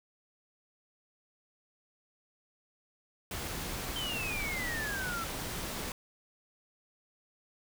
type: noise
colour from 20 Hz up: pink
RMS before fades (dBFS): -38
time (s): 3.31-5.92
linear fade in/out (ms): 2
type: exponential sweep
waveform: sine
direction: down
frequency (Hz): 3136 to 1318.5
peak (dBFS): -35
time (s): 3.96-5.24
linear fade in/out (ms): 0
effects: none